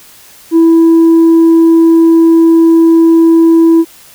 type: tone with tanh clipping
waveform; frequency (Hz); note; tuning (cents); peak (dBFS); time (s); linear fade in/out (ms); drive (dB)
sine; 329.6; E4; 0; -3; 0.51-3.85; 50; 1
effects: white hiss -38 dBFS RMS until 4.14 s